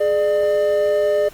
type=tone pair together; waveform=triangle; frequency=419.7 / 598.5 Hz; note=G#4 / D5; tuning=+18 / +33 cents; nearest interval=tritone; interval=615 cents; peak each=-18 / -14 dBFS; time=0-1.29 s; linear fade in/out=10 ms; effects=pink hiss -44 dBFS RMS until 1.33 s + Opus 32 kbps